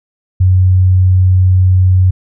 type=tone; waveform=sine; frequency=92.5 Hz; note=F#2; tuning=in tune; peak=-5 dBFS; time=0.4-2.11 s; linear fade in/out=10 ms; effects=none